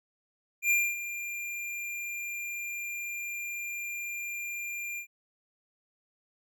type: tone with ADSR envelope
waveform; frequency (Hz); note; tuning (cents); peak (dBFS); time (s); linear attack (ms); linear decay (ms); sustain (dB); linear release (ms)
square; 2394; D7; +33; -22; 0.62-5.07; 84; 250; -13; 89
effects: none